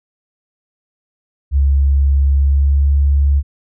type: tone with pitch glide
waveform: sine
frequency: 69.3 to 70.47 Hz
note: C#2 to C#2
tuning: 0 to +29 cents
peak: -9 dBFS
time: 1.51-3.43 s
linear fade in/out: 50 ms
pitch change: +29 cents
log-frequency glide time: 2.34-2.9 s
effects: none